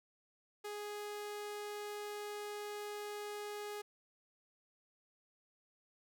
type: tone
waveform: sawtooth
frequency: 415.3 Hz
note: G#4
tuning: in tune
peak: -38 dBFS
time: 0.64-3.82 s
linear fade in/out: 10 ms
effects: none